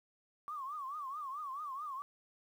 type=tone with vibrato; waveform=sine; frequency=1137 Hz; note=C#6; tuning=44 cents sharp; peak=-39 dBFS; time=0.48-2.02 s; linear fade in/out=0 ms; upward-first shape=triangle; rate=4.6 Hz; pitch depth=180 cents each way; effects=11-bit